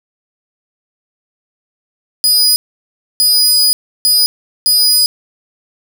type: tone bursts at uneven times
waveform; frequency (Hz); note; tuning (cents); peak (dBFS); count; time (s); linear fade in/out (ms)
sawtooth; 4951; D#8; -9; -5; 4; 2.24-2.56 / 3.2-3.73 / 4.05-4.26 / 4.66-5.06; 0
effects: none